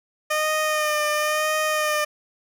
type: tone with vibrato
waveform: 15% pulse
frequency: 610 Hz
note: D#5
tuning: 34 cents flat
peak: -14 dBFS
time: 0.3-2.05 s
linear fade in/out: 10 ms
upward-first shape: sine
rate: 0.98 Hz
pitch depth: 27 cents each way
effects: none